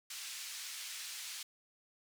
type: band-pass noise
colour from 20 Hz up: white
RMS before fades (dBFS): -45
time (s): 0.1-1.43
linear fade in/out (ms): 5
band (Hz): 2000 to 7500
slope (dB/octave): 12
effects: none